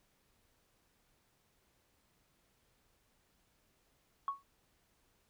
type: tone with exponential decay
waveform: sine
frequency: 1108.7 Hz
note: C#6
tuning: in tune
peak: -29 dBFS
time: 4.28-4.43 s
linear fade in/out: 1 ms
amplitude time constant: 31 ms
effects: tanh soft clip ceiling -26 dBFS + pink hiss -74 dBFS RMS until 5.29 s